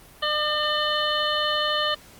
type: harmonic tone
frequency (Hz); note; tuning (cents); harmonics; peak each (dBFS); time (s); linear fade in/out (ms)
602; D5; +43; 1 / 2 / 3 / 5 / 6 / 7; -28 / -27 / -29 / -26 / -33 / -34; 0.22-1.95; 10
effects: pink hiss -49 dBFS RMS until 2.19 s + Opus 32 kbps